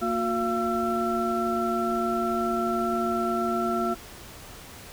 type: tone cluster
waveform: sine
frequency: 231.5 / 360.5 / 688 / 1341 Hz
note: A#3 / F#4 / F5 / E6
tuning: -12 / -45 / -26 / +29 cents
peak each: -29 dBFS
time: 0.01-3.95 s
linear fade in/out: 20 ms
effects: pink hiss -44 dBFS RMS until 4.92 s